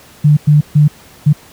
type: tone bursts at uneven times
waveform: sine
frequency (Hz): 148.8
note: D3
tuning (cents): +23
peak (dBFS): -4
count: 4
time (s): 0.24-0.37 / 0.47-0.61 / 0.75-0.88 / 1.26-1.33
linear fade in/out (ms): 10
effects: pink hiss -41 dBFS RMS until 1.52 s + high-pass 60 Hz 12 dB/octave